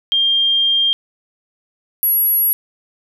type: tone pair in turn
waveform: sine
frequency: 3200 / 11404 Hz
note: G7 / F9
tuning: +35 / +35 cents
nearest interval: octave + minor seventh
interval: 2200 cents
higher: second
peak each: -12 dBFS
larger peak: neither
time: 0.12-0.93 / 2.03-2.53 s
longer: first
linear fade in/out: 0 ms
effects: none